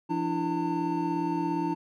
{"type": "tone cluster", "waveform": "triangle", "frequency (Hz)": [171.5, 295, 332.2, 900], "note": ["F3", "D4", "E4", "A5"], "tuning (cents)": [-31, 8, 13, 39], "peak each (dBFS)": [-32, -29, -29, -30], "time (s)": [0.09, 1.75], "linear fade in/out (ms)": 20, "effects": []}